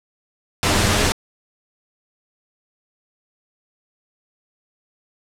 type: noise with comb filter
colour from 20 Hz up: pink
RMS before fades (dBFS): -17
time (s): 0.63-1.12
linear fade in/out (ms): 0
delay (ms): 9.8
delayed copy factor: +0.55
effects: low-pass 9000 Hz 12 dB/octave